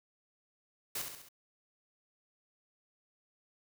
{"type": "noise with echo", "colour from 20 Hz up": "white", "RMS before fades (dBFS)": -37, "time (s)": [0.95, 1.02], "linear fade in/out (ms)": 5, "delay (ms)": 67, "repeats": 4, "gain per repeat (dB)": -5, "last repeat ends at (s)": 1.288, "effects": []}